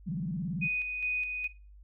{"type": "tone with vibrato", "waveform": "sine", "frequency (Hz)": 170.1, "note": "F3", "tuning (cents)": -45, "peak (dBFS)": -31, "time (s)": [0.06, 0.68], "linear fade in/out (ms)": 20, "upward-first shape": "square", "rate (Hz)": 18, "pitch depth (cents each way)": 210}
{"type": "tone with tremolo", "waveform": "sine", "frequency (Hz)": 2489, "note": "D#7", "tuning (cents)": 0, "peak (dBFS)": -28, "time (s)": [0.61, 1.48], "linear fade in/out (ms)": 20, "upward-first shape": "square", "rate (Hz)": 2.4, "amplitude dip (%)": 40}
{"effects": ["noise-tail reverb RT60 0.3 s tail -17 dB re dry", "added 50 Hz sine -50 dBFS peak until 1.83 s"]}